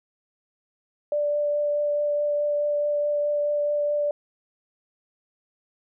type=tone with vibrato; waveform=sine; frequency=587.3 Hz; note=D5; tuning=in tune; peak=-21 dBFS; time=1.12-4.11 s; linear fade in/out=2 ms; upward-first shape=triangle; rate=4.7 Hz; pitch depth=10 cents each way; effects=none